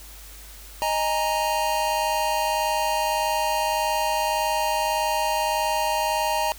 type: chord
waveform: square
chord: D# suspended fourth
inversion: none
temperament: equal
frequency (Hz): 622.3 / 830.6 / 932.3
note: D#5 / G#5 / A#5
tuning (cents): 0 / 0 / 0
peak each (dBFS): -28 / -28 / -25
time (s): 0.82-6.52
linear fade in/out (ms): 0
effects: added 50 Hz sine -43 dBFS peak until 6.58 s + white hiss -45 dBFS RMS until 6.58 s